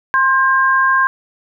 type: tone pair together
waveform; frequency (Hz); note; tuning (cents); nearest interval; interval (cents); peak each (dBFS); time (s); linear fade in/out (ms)
sine; 1056 / 1603.8; C6 / G6; +16 / +39; perfect fifth; 723; -13; 0.14-1.07; 0
effects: none